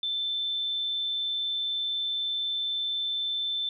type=tone; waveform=sine; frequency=3538 Hz; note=A7; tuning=9 cents sharp; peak=-27 dBFS; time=0.03-3.69 s; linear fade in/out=2 ms; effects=none